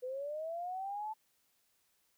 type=linear sweep; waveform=sine; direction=up; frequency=493.9 to 880 Hz; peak=-37 dBFS; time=0.02-1.14 s; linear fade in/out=20 ms; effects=white hiss -75 dBFS RMS until 2.17 s